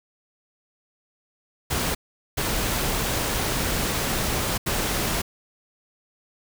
pink noise bursts at uneven times, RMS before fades -25 dBFS, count 3, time 1.7-1.95 / 2.37-4.58 / 4.66-5.22 s, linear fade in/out 10 ms, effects none

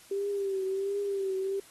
sine tone with vibrato, 392.2 Hz, G4, 1 cent sharp, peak -28 dBFS, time 0.11-1.6 s, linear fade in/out 5 ms, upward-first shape triangle, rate 1.4 Hz, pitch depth 62 cents each way, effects white hiss -55 dBFS RMS until 1.7 s + AAC 32 kbps

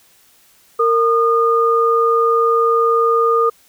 sine tone pair together, 460.2 / 1220 Hz, A#4 / D#6, -22 / -34 cents, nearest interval octave + perfect fourth, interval 1688 cents, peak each -14 dBFS, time 0.79-3.5 s, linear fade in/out 10 ms, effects white hiss -52 dBFS RMS until 3.68 s

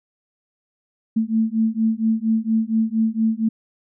sine beating tone pair, 220.4 / 224.7 Hz, A3 / A3, +3 / +37 cents, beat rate 4.3 Hz, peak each -20 dBFS, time 1.16-3.49 s, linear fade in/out 10 ms, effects none

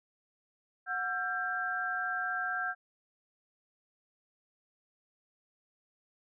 sine tone cluster, 732 / 1352 / 1587 Hz, F#5 / E6 / G6, -19 / +43 / +21 cents, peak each -38 / -37 / -33 dBFS, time 0.86-2.75 s, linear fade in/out 50 ms, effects none

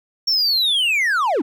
triangle linear sweep, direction down, 5540 to 234.2 Hz, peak -14 dBFS, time 0.27-1.42 s, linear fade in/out 10 ms, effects none

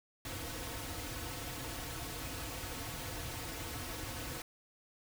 pink noise with comb filter, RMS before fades -42 dBFS, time 0.25-4.42 s, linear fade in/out 2 ms, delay 5 ms, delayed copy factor -0.85, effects none

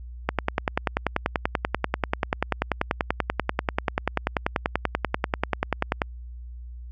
click train, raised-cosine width 0.5 ms, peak -6 dBFS, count 60, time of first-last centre 0.29-6.018 s, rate 10.3 Hz, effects added 60 Hz sine -36 dBFS peak until 6.91 s

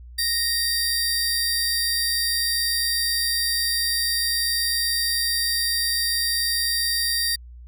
sawtooth tone pair together, 1864.7 / 4692 Hz, A#6 / D8, 0 / -2 cents, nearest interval octave + major third, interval 1598 cents, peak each -24 / -19 dBFS, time 0.18-7.36 s, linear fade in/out 10 ms, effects added 60 Hz sine -39 dBFS peak until 7.67 s

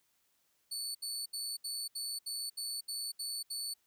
25% pulse tone bursts, 4469 Hz, C#8, 13 cents sharp, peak -32 dBFS, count 10, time 0.71-3.74 s, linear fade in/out 10 ms, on 240 ms, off 70 ms, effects white hiss -75 dBFS RMS until 3.86 s

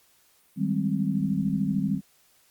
sine chord, Ab major seventh, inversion second, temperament equal with one note detuned, 155.56 / 194.53 / 207.7 / 261.6 Hz, Eb3 / G3 / Ab3 / C4, 0 / -13 / 0 / 0 cents, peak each -30 / -26 / -30 / -30 dBFS, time 0.56-2.01 s, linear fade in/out 50 ms, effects white hiss -62 dBFS RMS until 2.5 s + Opus 48 kbps

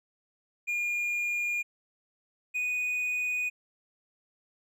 triangle tone pair in turn, 2422 / 2479 Hz, D#7 / D#7, -47 / -7 cents, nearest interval unison, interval 40 cents, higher second, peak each -26 dBFS, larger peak neither, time 0.67-1.63 / 2.54-3.5 s, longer neither, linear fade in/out 20 ms, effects none

